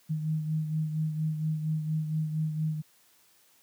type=beating tone pair; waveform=sine; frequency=155.56 / 159.86 Hz; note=D#3 / D#3; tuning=0 / +47 cents; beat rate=4.3 Hz; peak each=-27 / -36 dBFS; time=0.09-2.82 s; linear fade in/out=20 ms; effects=white hiss -63 dBFS RMS until 3.62 s + high-pass 100 Hz 12 dB/octave